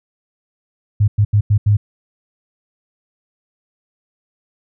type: tone bursts at uneven times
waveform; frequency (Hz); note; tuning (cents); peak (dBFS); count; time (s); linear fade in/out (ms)
sine; 103.83; G#2; 0; -9; 5; 1-1.08 / 1.18-1.25 / 1.33-1.41 / 1.5-1.58 / 1.66-1.77; 10
effects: none